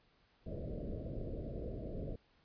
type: low-pass noise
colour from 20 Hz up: pink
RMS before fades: -42 dBFS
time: 0.46-2.16 s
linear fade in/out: 5 ms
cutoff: 650 Hz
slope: 96 dB/octave
effects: pink hiss -71 dBFS RMS until 2.44 s + resampled to 11025 Hz